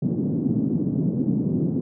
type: band-pass noise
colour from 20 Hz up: white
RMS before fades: -23 dBFS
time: 0.02-1.81 s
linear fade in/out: 5 ms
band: 140 to 270 Hz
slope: 24 dB/octave
effects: none